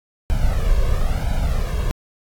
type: noise with flanger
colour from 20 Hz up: brown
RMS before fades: -18 dBFS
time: 0.3-1.91 s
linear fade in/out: 0 ms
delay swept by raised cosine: 1.3 to 1.85 ms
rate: 1 Hz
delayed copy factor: +0.9
effects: AAC 64 kbps